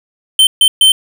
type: tone bursts at uneven times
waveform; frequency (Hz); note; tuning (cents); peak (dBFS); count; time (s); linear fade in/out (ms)
square; 3100; G7; -20; -5; 3; 0.39-0.47 / 0.61-0.68 / 0.81-0.92; 2
effects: none